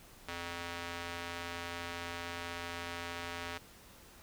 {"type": "tone with band-pass filter", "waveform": "square", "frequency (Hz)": 86.1, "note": "F2", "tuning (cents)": -24, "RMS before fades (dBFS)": -42, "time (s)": [0.28, 3.58], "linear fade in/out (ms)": 5, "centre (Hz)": 2300, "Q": 0.68, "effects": ["pink hiss -57 dBFS RMS until 4.22 s"]}